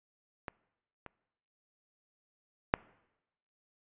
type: clicks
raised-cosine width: 0.5 ms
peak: -23 / -29 / -8 dBFS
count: 3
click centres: 0.482 / 1.063 / 2.739 s
effects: noise-tail reverb RT60 0.9 s tail -23 dB re dry + resampled to 8000 Hz